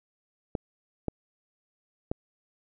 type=clicks; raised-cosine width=2 ms; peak=-15 dBFS; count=3; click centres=0.552 / 1.083 / 2.115 s; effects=none